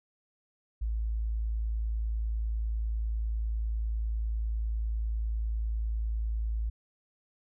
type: tone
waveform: sine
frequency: 55 Hz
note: A1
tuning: in tune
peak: -28 dBFS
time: 0.81-6.7 s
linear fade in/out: 10 ms
effects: none